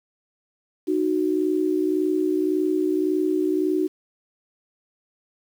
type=tone pair together; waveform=sine; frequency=308.2 / 370 Hz; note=D#4 / F#4; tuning=-16 / 0 cents; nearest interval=minor third; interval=316 cents; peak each=-22 dBFS; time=0.87-3.88 s; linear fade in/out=20 ms; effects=8-bit